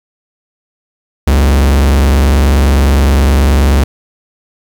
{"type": "tone with vibrato", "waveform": "45% pulse", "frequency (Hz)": 69.3, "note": "C#2", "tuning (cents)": 0, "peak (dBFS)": -6, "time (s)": [1.27, 3.84], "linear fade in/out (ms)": 5, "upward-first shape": "triangle", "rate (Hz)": 20, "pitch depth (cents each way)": 260, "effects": ["7-bit"]}